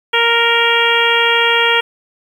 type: harmonic tone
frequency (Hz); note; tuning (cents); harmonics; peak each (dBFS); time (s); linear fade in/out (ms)
466.2; A#4; 0; 1 / 2 / 3 / 4 / 5 / 6 / 7; -18 / -18 / -18 / -18 / -18 / -18 / -18; 0.13-1.81; 10
effects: 7-bit